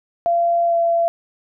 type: tone with pitch glide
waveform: sine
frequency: 685 to 677.1 Hz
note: F5 to E5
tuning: -34 to +46 cents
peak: -14 dBFS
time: 0.26-1.08 s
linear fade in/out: 0 ms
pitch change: -20 cents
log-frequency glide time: 0.66-0.75 s
effects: none